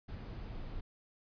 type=noise; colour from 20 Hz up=brown; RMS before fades=-43 dBFS; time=0.08-0.81 s; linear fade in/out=10 ms; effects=resampled to 11025 Hz